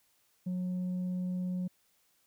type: tone with tanh clipping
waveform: sine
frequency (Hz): 181.7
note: F#3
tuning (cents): -31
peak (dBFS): -32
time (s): 0.46-1.68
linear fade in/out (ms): 10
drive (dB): 2
effects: white hiss -71 dBFS RMS until 2.26 s